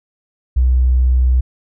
triangle tone with tanh clipping, 63 Hz, B1, 35 cents sharp, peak -9 dBFS, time 0.56-1.41 s, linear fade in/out 10 ms, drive 3 dB, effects none

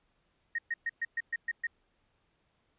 sine tone bursts, 1864.7 Hz, A#6, in tune, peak -29 dBFS, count 8, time 0.55-1.67 s, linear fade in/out 5 ms, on 35 ms, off 120 ms, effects pink hiss -74 dBFS RMS until 2.78 s + resampled to 8000 Hz

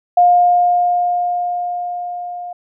sine tone with level ramp, 709 Hz, F5, 26 cents sharp, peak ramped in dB -6 to -25 dBFS, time 0.17-2.53 s, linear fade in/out 5 ms, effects none

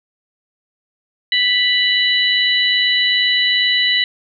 harmonic tone, 987.8 Hz, B5, in tune, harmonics 2 / 3 / 4, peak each -17 / -17 / -17 dBFS, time 1.32-4.04 s, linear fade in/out 2 ms, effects none

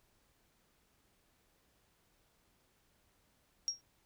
sine tone with exponential decay, 5600 Hz, F8, 4 cents sharp, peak -28 dBFS, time 3.68-3.81 s, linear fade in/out 0 ms, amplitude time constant 27 ms, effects pink hiss -73 dBFS RMS until 4.05 s

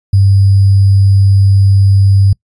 sine tone with sample-and-hold, 98 Hz, G2, in tune, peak -4 dBFS, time 0.13-2.33 s, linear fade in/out 5 ms, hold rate 4900 Hz, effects noise-tail reverb RT60 0.1 s tail -25 dB re dry + resampled to 22050 Hz

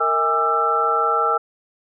sine tone cluster, 460.9 / 641 / 815 / 1191 / 1337 Hz, A#4 / E5 / G#5 / D6 / E6, -20 / -49 / -33 / +24 / +24 cents, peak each -24 / -27 / -24 / -27 / -18 dBFS, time 0-1.38 s, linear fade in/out 10 ms, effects none

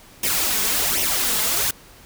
white noise with flanger, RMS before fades -21 dBFS, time 0.23-1.71 s, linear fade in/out 5 ms, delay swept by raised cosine 0.33 to 4.73 ms, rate 1.3 Hz, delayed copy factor +0.7, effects pink hiss -47 dBFS RMS until 2.05 s

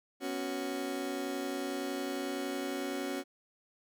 30% pulse chord, B suspended second, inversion none, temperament just, 246.9 / 277.8 / 370.4 Hz, B3 / C#4 / F#4, 0 / +4 / +2 cents, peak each -40 / -34 / -36 dBFS, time 0.2-3.24 s, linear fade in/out 50 ms, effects none

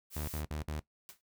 blue noise, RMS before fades -45 dBFS, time 0.1-0.43 s, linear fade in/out 50 ms
sawtooth tone bursts, 76 Hz, D#2, 40 cents flat, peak -32 dBFS, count 4, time 0.16-0.799 s, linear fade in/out 5 ms, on 120 ms, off 53 ms
white noise with exponential decay, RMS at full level -46 dBFS, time 1.09-1.21 s, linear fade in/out 0 ms, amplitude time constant 25 ms
effects noise-tail reverb RT60 0.1 s tail -17 dB re dry

